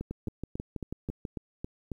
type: two click trains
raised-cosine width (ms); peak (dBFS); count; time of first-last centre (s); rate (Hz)
3; -22 / -22; 8 / 8; 0.11-1.252 / 0.01-1.917; 6.13 / 3.67
effects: 10-bit